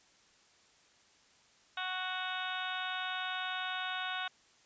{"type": "harmonic tone", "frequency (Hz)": 370, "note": "F#4", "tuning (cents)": 0, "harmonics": [2, 3, 4, 5, 6, 7, 8, 9, 10], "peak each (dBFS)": [-42, -43, -39, -50, -48, -46, -46, -48, -43], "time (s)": [1.77, 4.28], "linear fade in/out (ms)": 5, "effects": ["white hiss -65 dBFS RMS until 4.65 s", "resampled to 16000 Hz"]}